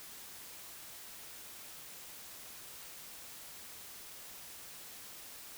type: silence
effects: white hiss -50 dBFS RMS until 5.57 s